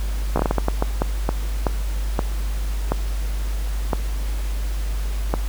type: slowing click train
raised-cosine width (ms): 1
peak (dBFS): -5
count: 16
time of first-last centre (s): 0.36-5.339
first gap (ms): 14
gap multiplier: 1.39
effects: added 50 Hz sine -21 dBFS peak until 5.48 s + pink hiss -38 dBFS RMS until 5.48 s